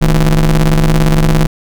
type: ring-modulated tone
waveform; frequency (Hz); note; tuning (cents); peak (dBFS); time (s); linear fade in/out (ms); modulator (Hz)
40% pulse; 66.5; C2; +29; -3; 0.01-1.47; 10; 91
effects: none